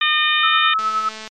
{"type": "harmonic tone", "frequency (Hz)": 609, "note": "D#5", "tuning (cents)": -37, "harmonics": [2, 3, 4, 5, 6], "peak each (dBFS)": [-21, -20, -21, -22, -20], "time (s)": [0.01, 0.74], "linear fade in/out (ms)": 5}
{"type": "tone with tremolo", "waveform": "sine", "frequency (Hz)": 1298, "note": "E6", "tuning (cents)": -27, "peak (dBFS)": -15, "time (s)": [0.43, 1.09], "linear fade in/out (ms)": 5, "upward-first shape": "sine", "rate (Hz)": 9.7, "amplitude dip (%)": 50}
{"type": "click train", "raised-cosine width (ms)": 0.2, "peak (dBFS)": -16, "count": 107, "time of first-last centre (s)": [0.79, 1.276], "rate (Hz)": 218}
{"effects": ["MP3 64 kbps"]}